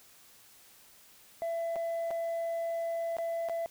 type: tone with dropouts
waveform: sine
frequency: 669 Hz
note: E5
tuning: 25 cents sharp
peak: -28 dBFS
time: 1.42-3.66 s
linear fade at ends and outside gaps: 0 ms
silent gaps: 1.758-1.763 / 2.106-2.111 / 3.168-3.185 / 3.487-3.496 s
effects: tanh soft clip ceiling -30 dBFS + white hiss -58 dBFS RMS until 3.7 s